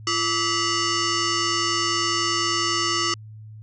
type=tone with frequency modulation; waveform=sine; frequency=2105 Hz; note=C7; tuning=10 cents sharp; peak=-20 dBFS; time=0.07-3.14 s; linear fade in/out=2 ms; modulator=816 Hz; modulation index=5.2; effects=added 108 Hz sine -38 dBFS peak until 3.62 s